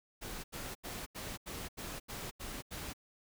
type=noise bursts; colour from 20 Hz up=pink; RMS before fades=-43 dBFS; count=9; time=0.21-2.936 s; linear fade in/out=20 ms; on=230 ms; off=82 ms; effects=none